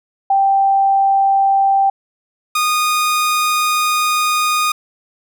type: tone pair in turn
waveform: sine / sawtooth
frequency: 784 / 1231.6 Hz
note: G5 / D#6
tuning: 0 / -18 cents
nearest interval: minor sixth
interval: 782 cents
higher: second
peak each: -10 dBFS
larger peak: neither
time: 0.3-1.9 / 2.55-4.72 s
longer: second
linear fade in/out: 5 ms
effects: none